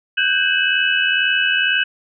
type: tone cluster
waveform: sine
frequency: 1521 / 1603 / 2588 / 2955 Hz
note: F#6 / G6 / E7 / F#7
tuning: +47 / +38 / -32 / -3 cents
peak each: -20 dBFS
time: 0.17-1.84 s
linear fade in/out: 10 ms
effects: none